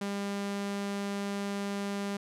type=tone; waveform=sawtooth; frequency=200.5 Hz; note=G3; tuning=39 cents sharp; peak=-28 dBFS; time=0.01-2.17 s; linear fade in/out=5 ms; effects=low-pass 10000 Hz 12 dB/octave